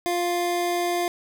square tone pair together, 350.7 / 698.5 Hz, F4 / F5, +7 / 0 cents, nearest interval octave, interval 1193 cents, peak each -26 dBFS, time 0.06-1.08 s, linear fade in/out 0 ms, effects none

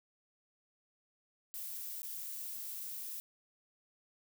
violet noise with dropouts, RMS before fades -43 dBFS, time 1.54-3.2 s, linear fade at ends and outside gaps 0 ms, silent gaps 2.02-2.031 s, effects none

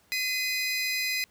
25% pulse tone pair together, 2037 / 2489 Hz, C7 / D#7, -47 / 0 cents, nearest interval minor third, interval 347 cents, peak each -26 dBFS, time 0.12-1.24 s, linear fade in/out 0 ms, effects pink hiss -63 dBFS RMS until 1.3 s + high-pass 60 Hz 12 dB/octave

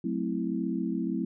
sine chord, F# half-diminished seventh, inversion none, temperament equal with one note detuned, 185 / 220 / 261.6 / 328.5 Hz, F#3 / A3 / C4 / E4, 0 / 0 / 0 / -6 cents, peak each -33 dBFS, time 0.04-1.25 s, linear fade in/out 5 ms, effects none

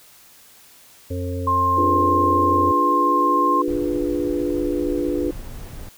harmonic tone, 89.5 Hz, F2, 43 cents sharp, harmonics 1 / 3 / 5 / 6, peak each -25 / -30 / -32 / -33 dBFS, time 1.1-2.72 s, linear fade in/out 10 ms
sine tone, 1060 Hz, C6, 22 cents sharp, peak -16 dBFS, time 1.47-3.62 s, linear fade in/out 5 ms
sine chord, D diminished seventh, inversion none, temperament equal, 293.7 / 349.2 / 415.3 / 493.9 Hz, D4 / F4 / Ab4 / Cb5, 0 / 0 / 0 / 0 cents, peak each -23 / -24 / -29 / -27 dBFS, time 1.77-5.31 s, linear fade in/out 5 ms
brown noise, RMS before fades -34 dBFS, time 3.68-5.89 s, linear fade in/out 0 ms
effects white hiss -49 dBFS RMS until 5.97 s

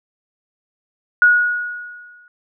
sine tone with exponential decay, 1453 Hz, F#6, 32 cents flat, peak -6 dBFS, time 1.22-2.28 s, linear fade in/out 1 ms, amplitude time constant 230 ms, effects none

